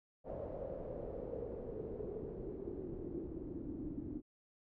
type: noise with low-pass filter sweep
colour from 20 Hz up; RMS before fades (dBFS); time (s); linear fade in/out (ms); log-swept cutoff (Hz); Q
pink; -44; 0.24-4.22; 50; 590 to 290; 6.2
effects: none